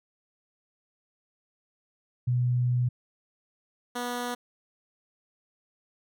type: tone pair in turn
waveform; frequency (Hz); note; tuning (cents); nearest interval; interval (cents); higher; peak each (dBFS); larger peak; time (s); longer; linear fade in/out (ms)
sine / 10% pulse; 123.47 / 243.9; B2 / B3; 0 / -21; octave; 1179; second; -22; neither; 2.27-2.89 / 3.95-4.35; first; 10
effects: none